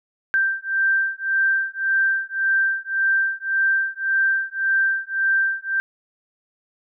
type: beating tone pair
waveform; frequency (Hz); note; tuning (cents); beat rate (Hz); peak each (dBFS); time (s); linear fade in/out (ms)
sine; 1569 / 1570.8; G6 / G6; +1 / +3; 1.8; -21; 0.34-5.8; 0
effects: none